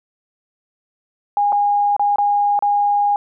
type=tone with dropouts; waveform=sine; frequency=818 Hz; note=G#5; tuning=26 cents flat; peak=-13 dBFS; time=1.37-3.16 s; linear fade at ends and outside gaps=1 ms; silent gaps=1.522-1.527 / 1.965-1.995 / 2.159-2.184 / 2.591-2.624 s; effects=none